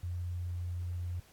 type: tone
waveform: sine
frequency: 88.1 Hz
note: F2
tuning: 16 cents sharp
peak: -34 dBFS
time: 0.03-1.2 s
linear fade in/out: 5 ms
effects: pink hiss -62 dBFS RMS until 1.32 s + AAC 64 kbps